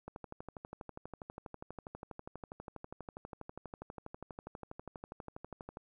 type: click train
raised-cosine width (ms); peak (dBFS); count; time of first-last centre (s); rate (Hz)
1; -30; 71; 0.08-5.771; 12.3
effects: 12-bit